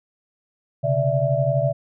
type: tone cluster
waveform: sine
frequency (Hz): 129.3 / 141.4 / 583 / 660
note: C3 / C#3 / D5 / E5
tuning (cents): -20 / +35 / -13 / +2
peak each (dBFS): -23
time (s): 0.83-1.73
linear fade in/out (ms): 20
effects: none